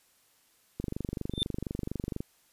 click train, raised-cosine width 3 ms, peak -20 dBFS, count 35, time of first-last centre 0.8-2.205 s, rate 24.2 Hz
triangle tone with exponential growth, 3570 Hz, A7, 24 cents sharp, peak -21 dBFS, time 1.31-1.43 s, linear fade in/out 0 ms, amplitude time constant 26 ms
effects white hiss -66 dBFS RMS until 2.52 s + resampled to 32000 Hz

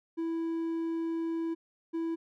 triangle tone pair in turn, 329.6 / 329.6 Hz, E4 / E4, 0 / 0 cents, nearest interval unison, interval 0 cents, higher neither, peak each -28 dBFS, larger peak neither, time 0.17-1.55 / 1.93-2.16 s, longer first, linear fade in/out 20 ms, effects none

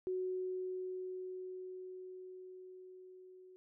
sine tone with level ramp, 370 Hz, F#4, in tune, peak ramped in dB -34 to -55 dBFS, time 0.07-3.56 s, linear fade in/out 0 ms, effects none

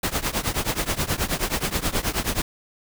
pink noise with tremolo, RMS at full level -21 dBFS, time 0.03-2.42 s, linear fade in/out 5 ms, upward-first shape triangle, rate 9.4 Hz, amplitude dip 95%, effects none

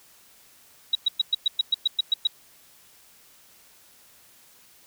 sine tone bursts, 3853 Hz, B7, 44 cents flat, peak -17 dBFS, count 11, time 0.93-2.272 s, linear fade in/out 5 ms, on 22 ms, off 110 ms, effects white hiss -55 dBFS RMS until 4.86 s

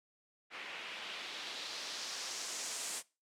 white noise with low-pass filter sweep, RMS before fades -43 dBFS, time 0.5-3.03 s, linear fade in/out 50 ms, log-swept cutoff 2300 to 8700 Hz, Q 1.8, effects noise-tail reverb RT60 0.3 s tail -22 dB re dry + high-pass 300 Hz 12 dB/octave

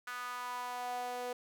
sawtooth tone with high-pass filter sweep, 246.9 Hz, B3, in tune, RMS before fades -40 dBFS, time 0.07-1.33 s, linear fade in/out 5 ms, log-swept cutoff 1400 to 550 Hz, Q 4.5, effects none

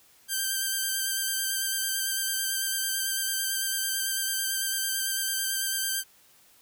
5% pulse tone with vibrato, 1568 Hz, G6, in tune, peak -16 dBFS, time 0.28-6.04 s, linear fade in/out 50 ms, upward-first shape square, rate 9 Hz, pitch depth 17 cents each way, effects white hiss -59 dBFS RMS until 6.61 s

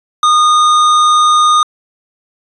triangle tone with hard clipping, 1227 Hz, D#6, 25 cents flat, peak -8 dBFS, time 0.23-1.63 s, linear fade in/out 2 ms, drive 16 dB, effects resampled to 22050 Hz

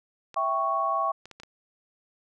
clicks, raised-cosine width 0.2 ms, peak -27 dBFS, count 5, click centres 0.343 / 1.256 / 1.313 / 1.4 / 1.434 s
sine chord, C# diminished, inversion first, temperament equal, 659.3 / 784 / 1108.7 Hz, E5 / G5 / C#6, 0 / 0 / 0 cents, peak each -30 / -31 / -25 dBFS, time 0.36-1.12 s, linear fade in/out 10 ms
effects none

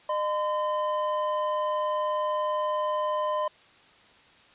triangle tone pair together, 608.5 / 1021 Hz, D#5 / C6, -39 / -43 cents, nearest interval major sixth, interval 896 cents, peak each -26 dBFS, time 0.09-3.48 s, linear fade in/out 5 ms, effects white hiss -56 dBFS RMS until 4.54 s + resampled to 8000 Hz

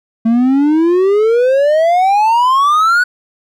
triangle exponential sweep, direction up, 222.5 to 1492 Hz, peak -6 dBFS, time 0.25-3.04 s, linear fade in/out 10 ms, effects none

